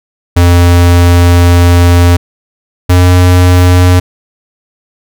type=tone pair in turn; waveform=square; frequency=87.3 / 89.86 Hz; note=F2 / F2; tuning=0 / +50 cents; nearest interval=minor second; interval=50 cents; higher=second; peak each=-3 dBFS; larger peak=neither; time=0.36-2.17 / 2.89-4 s; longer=first; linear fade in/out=10 ms; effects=none